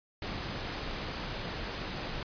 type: noise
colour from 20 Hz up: pink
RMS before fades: -37 dBFS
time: 0.22-2.23 s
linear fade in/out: 2 ms
effects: resampled to 11025 Hz